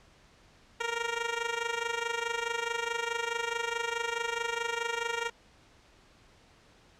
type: tone with amplitude modulation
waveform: 10% pulse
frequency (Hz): 466.2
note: A#4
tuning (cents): 0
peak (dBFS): -19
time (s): 0.8-5.3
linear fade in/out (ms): 10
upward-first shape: sine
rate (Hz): 24.7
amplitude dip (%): 75
effects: pink hiss -60 dBFS RMS until 6.99 s + low-pass 6000 Hz 12 dB/octave